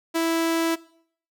sawtooth tone, 329.6 Hz, E4, in tune, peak -17 dBFS, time 0.14-0.76 s, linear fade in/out 20 ms, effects noise-tail reverb RT60 0.6 s tail -20 dB re dry

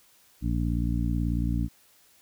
harmonic tone, 58.27 Hz, A#1, in tune, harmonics 1 / 2 / 3 / 4 / 5, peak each -27 / -30 / -32 / -33 / -34 dBFS, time 0.41-1.69 s, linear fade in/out 50 ms, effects white hiss -60 dBFS RMS until 2.21 s

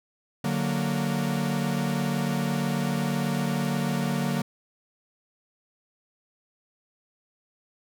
45% pulse chord, D augmented, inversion none, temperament equal, 146.83 / 185 / 233.1 Hz, D3 / F#3 / A#3, 0 / 0 / 0 cents, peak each -29 dBFS, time 0.44-4.42 s, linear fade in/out 5 ms, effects none

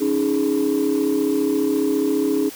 sine chord, C# suspended second, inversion none, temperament just, 277.2 / 311.8 / 415.8 Hz, C#4 / D#4 / G#4, 0 / +4 / +2 cents, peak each -20 dBFS, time 0-2.5 s, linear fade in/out 20 ms, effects tanh soft clip ceiling -12 dBFS + white hiss -38 dBFS RMS until 2.55 s

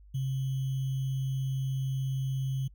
sine tone with sample-and-hold, 133.2 Hz, C3, 31 cents sharp, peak -28 dBFS, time 0.14-2.68 s, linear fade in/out 10 ms, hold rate 3150 Hz, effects noise-tail reverb RT60 0.1 s tail -26 dB re dry + added 50 Hz sine -51 dBFS peak until 2.74 s

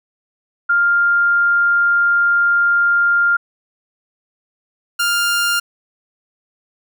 sine / sawtooth tone pair in turn, 1400 / 1400 Hz, F6 / F6, +4 / +4 cents, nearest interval unison, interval 0 cents, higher neither, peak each -11 dBFS, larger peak neither, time 0.69-3.37 / 4.99-5.6 s, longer first, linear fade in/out 10 ms, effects none

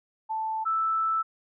sine tone pair in turn, 880 / 1318.5 Hz, A5 / E6, 0 / 0 cents, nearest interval perfect fifth, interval 700 cents, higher second, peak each -27 / -23 dBFS, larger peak second, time 0.29-0.65 / 0.65-1.23 s, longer second, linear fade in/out 20 ms, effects none

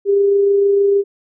sine tone with amplitude modulation, 400 Hz, G4, 35 cents sharp, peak -9 dBFS, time 0.05-1.04 s, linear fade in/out 50 ms, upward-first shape sine, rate 26.5 Hz, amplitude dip 25%, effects none

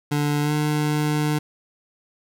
25% pulse tone with pitch glide, 146.83 to 150.26 Hz, D3 to D3, 0 to +40 cents, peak -16 dBFS, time 0.11-1.39 s, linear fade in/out 10 ms, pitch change +40 cents, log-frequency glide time 0.41-0.53 s, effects none

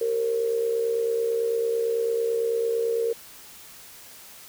sine tone with amplitude modulation, 460.9 Hz, A#4, 20 cents flat, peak -19 dBFS, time 0.01-3.13 s, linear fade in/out 5 ms, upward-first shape sine, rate 69 Hz, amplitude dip 60%, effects white hiss -46 dBFS RMS until 4.48 s

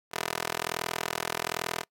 15% pulse tone with high-pass filter, 41.2 Hz, E1, in tune, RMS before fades -33 dBFS, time 0.11-1.85 s, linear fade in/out 50 ms, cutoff 600 Hz, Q 0.58, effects noise-tail reverb RT60 0.1 s tail -25 dB re dry + AAC 64 kbps

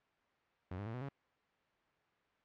sawtooth tone with pitch steps, 91.6 / 101.64 / 112.77 / 125.13 / 138.84 Hz, F#2 / G#2 / A2 / B2 / C#3, -17 / -37 / +43 / +23 / +3 cents, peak -37 dBFS, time 0.71-1.09 s, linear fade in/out 5 ms, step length 76 ms, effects white hiss -74 dBFS RMS until 2.44 s + low-pass 2000 Hz 12 dB/octave

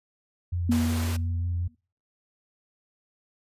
sine tone with vibrato, 87.31 Hz, F2, in tune, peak -25 dBFS, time 0.52-1.68 s, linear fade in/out 10 ms, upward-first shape sine, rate 5.5 Hz, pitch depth 17 cents each way
sine tone with exponential decay, 238.9 Hz, A#3, 43 cents sharp, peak -19 dBFS, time 0.69-1.75 s, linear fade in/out 5 ms, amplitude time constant 230 ms
pink high-pass noise, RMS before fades -37 dBFS, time 0.71-1.17 s, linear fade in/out 10 ms, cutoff 300 Hz, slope 48 dB/octave
effects noise-tail reverb RT60 0.4 s tail -26 dB re dry + resampled to 32000 Hz

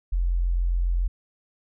sine tone, 43.65 Hz, F1, in tune, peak -20 dBFS, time 0.12-1.08 s, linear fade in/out 10 ms, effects none

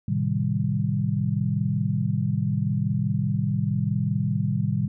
sine chord, A half-diminished seventh, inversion none, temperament equal, 110 / 130.81 / 155.56 / 196 Hz, A2 / C3 / Eb3 / G3, 0 / 0 / 0 / 0 cents, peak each -27 dBFS, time 0.08-4.88 s, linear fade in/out 5 ms, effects none

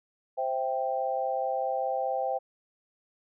sine chord, C major, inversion none, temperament equal, 523.3 / 659.3 / 784 Hz, C5 / E5 / G5, 0 / 0 / 0 cents, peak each -31 / -33 / -30 dBFS, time 0.37-2.39 s, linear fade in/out 20 ms, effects none

